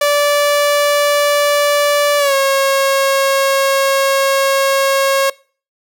sawtooth tone with pitch glide, 581 to 545.2 Hz, D5 to C#5, -19 to -29 cents, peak -7 dBFS, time 0.01-5.3 s, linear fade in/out 5 ms, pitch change -110 cents, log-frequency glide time 2.18-2.34 s, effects noise-tail reverb RT60 0.4 s tail -23 dB re dry

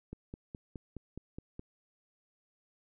click train, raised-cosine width 3 ms, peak -29 dBFS, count 8, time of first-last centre 0.13-1.594 s, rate 4.78 Hz, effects none

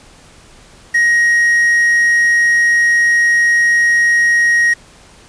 triangle tone with quantisation, 1883 Hz, A#6, 17 cents sharp, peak -7 dBFS, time 0.94-4.74 s, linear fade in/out 10 ms, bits 5, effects pink hiss -43 dBFS RMS until 5.28 s + resampled to 22050 Hz

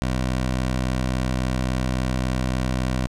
15% pulse tone, 63.6 Hz, C2, 48 cents flat, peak -15 dBFS, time 0.02-3.07 s, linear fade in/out 0 ms, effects low-pass 9000 Hz 12 dB/octave + 9-bit

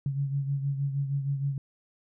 sine beating tone pair, 138.59 / 144.99 Hz, C#3 / D3, 0 / -22 cents, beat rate 6.4 Hz, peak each -27 / -35 dBFS, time 0.06-1.58 s, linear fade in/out 2 ms, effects none

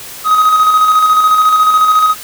triangle tone with tremolo, 1259 Hz, D#6, 20 cents sharp, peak -3 dBFS, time 0.24-2.15 s, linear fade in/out 50 ms, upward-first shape square, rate 14 Hz, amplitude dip 35%, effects white hiss -29 dBFS RMS until 2.23 s

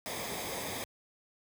pink noise with comb filter, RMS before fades -38 dBFS, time 0.06-0.84 s, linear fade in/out 0 ms, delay 0.7 ms, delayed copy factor -0.6, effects high-pass 80 Hz 12 dB/octave

